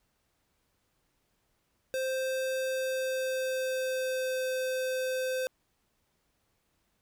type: tone with pitch glide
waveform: square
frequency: 523 to 516.1 Hz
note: C5 to C5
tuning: -1 to -24 cents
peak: -30 dBFS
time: 1.94-5.47 s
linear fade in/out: 0 ms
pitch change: -23 cents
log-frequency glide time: 2.61-4.44 s
effects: pink hiss -75 dBFS RMS until 7.01 s